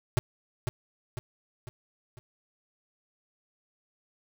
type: tone with echo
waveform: square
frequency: 124.1 Hz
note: B2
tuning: 9 cents sharp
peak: -21 dBFS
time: 0.17-0.19 s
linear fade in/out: 0 ms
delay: 500 ms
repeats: 4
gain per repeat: -6 dB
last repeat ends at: 2.19 s
effects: none